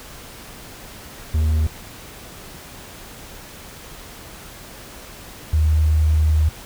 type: tone pair in turn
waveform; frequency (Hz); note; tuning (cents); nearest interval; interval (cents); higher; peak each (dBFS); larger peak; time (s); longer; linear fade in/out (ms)
triangle / sine; 77.78 / 77.49; D#2 / D#2; 0 / -7; unison; 7; first; -13; neither; 1.34-1.67 / 5.53-6.49; second; 5
effects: pink hiss -39 dBFS RMS until 6.65 s